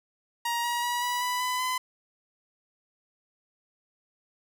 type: tone with pitch steps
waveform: sawtooth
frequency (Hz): 943 / 954.5 / 966.2 / 977.9 / 989.9 / 1002 / 1014.2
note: A#5 / A#5 / B5 / B5 / B5 / B5 / B5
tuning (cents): +20 / +41 / -38 / -17 / +4 / +25 / +46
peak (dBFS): -23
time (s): 0.45-1.78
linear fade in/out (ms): 5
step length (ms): 190
effects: none